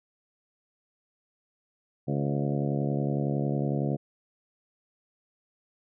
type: harmonic tone with a mistuned harmonic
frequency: 70.9 Hz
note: C#2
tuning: 40 cents sharp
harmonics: 2 / 3 / 4 / 5 / 6 / 7 / 8 / 9 / 10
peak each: -28 / -32 / -34 / -36 / -38 / -39 / -40 / -41 / -42 dBFS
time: 2.07-3.97 s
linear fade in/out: 20 ms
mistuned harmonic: 7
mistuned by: +34 cents
effects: none